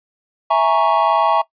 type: chord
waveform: triangle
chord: A# half-diminished seventh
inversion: second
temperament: equal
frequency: 659.3 / 830.6 / 932.3 / 1108.7 Hz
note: E5 / G#5 / A#5 / C#6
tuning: 0 / 0 / 0 / 0 cents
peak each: -16 dBFS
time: 0.5-1.42 s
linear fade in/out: 10 ms
effects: noise-tail reverb RT60 0.1 s tail -19 dB re dry + resampled to 11025 Hz